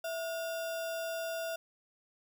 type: tone with sample-and-hold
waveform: sine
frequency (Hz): 659.3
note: E5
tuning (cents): 0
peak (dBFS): -34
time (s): 0.04-1.56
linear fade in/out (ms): 5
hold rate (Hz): 2100
effects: none